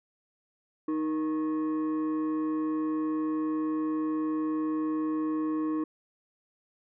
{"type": "tone with frequency modulation", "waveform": "sine", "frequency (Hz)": 311.1, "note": "D#4", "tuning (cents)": 0, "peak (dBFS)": -25, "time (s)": [0.88, 5.84], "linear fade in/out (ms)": 5, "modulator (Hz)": 783, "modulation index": 0.42, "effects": ["tanh soft clip ceiling -24 dBFS"]}